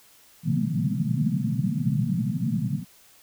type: band-pass noise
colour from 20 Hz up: pink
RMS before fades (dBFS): -25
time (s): 0.43-2.85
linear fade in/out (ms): 50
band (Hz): 120 to 240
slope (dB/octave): 96
effects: white hiss -55 dBFS RMS until 3.22 s